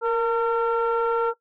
sine tone cluster, 466.2 / 908 / 1365 Hz, A#4 / A#5 / F6, 0 / -46 / -40 cents, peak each -20 / -25 / -24 dBFS, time 0.01-1.34 s, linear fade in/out 50 ms, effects noise-tail reverb RT60 0.1 s tail -20 dB re dry + tanh soft clip ceiling -15 dBFS

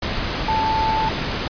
sine tone in noise, 880 Hz, A5, in tune, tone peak -18 dBFS, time 0.48-1.09 s, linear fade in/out 5 ms, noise pink, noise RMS -24 dBFS, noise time 0.02-1.48 s, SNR +3 dB, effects resampled to 11025 Hz

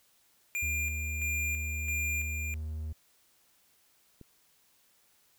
square tone with tremolo, 2400 Hz, D7, 37 cents sharp, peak -31 dBFS, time 0.55-2.54 s, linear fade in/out 0 ms, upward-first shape square, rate 1.5 Hz, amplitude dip 45%
triangle tone, 77.78 Hz, D#2, in tune, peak -32 dBFS, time 0.62-2.93 s, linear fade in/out 10 ms
click, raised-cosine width 3 ms, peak -36 dBFS, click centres 4.213 s
effects white hiss -67 dBFS RMS until 5.38 s

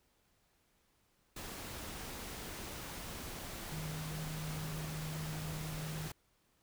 sine tone in noise, 155.56 Hz, D#3, in tune, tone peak -40 dBFS, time 3.72-6.08 s, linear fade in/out 5 ms, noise pink, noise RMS -45 dBFS, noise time 1.36-6.12 s, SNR +2 dB, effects pink hiss -74 dBFS RMS until 6.62 s

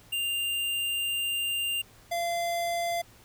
square tone pair in turn, 2794 / 686.9 Hz, F7 / F5, 0 / -29 cents, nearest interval 2 octaves, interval 2429 cents, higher first, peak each -28 dBFS, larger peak neither, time 0.12-1.82 / 2.11-3.02 s, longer first, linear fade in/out 10 ms, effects added 110 Hz sine -61 dBFS peak until 3.24 s + pink hiss -56 dBFS RMS until 3.24 s

